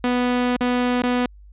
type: tone with dropouts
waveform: sawtooth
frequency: 246.9 Hz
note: B3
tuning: in tune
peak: -14 dBFS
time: 0.04-1.26 s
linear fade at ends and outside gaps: 2 ms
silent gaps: 0.565-0.608 / 1.02-1.035 s
effects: added 50 Hz sine -42 dBFS peak until 1.52 s + resampled to 8000 Hz